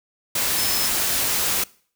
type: tone in noise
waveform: sine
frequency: 5220 Hz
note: E8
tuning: 18 cents flat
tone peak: -26 dBFS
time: 0.58-0.87 s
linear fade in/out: 5 ms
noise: white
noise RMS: -22 dBFS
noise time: 0.35-1.64 s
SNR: -7 dB
effects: noise-tail reverb RT60 0.5 s tail -23 dB re dry